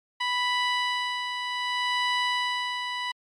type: tone with tremolo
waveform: 15% pulse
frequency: 987.8 Hz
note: B5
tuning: in tune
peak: -16 dBFS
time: 0.2-3.12 s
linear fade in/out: 10 ms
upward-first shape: sine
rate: 0.65 Hz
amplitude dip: 50%
effects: low-pass 5000 Hz 12 dB/octave + MP3 64 kbps